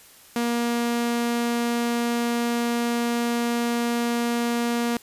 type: tone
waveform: sawtooth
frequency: 236.7 Hz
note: A#3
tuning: 27 cents sharp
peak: -18 dBFS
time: 0.36-4.97 s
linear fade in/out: 2 ms
effects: white hiss -50 dBFS RMS until 5.02 s + resampled to 32000 Hz